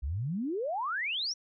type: exponential sweep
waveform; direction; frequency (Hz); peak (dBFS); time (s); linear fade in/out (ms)
sine; up; 60.3 to 5920; -30; 0.02-1.34; 20
effects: none